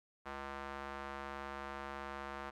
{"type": "tone with band-pass filter", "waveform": "square", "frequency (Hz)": 69.3, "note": "C#2", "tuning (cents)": 0, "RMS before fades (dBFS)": -45, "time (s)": [0.25, 2.51], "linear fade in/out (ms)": 20, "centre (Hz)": 1200, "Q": 1.3, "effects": []}